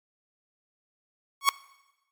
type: tone with exponential growth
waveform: sawtooth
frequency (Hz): 1108.7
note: C#6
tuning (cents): 0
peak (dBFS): -10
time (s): 1.41-1.49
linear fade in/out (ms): 1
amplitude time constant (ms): 17
effects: noise-tail reverb RT60 1.0 s tail -20 dB re dry + MP3 96 kbps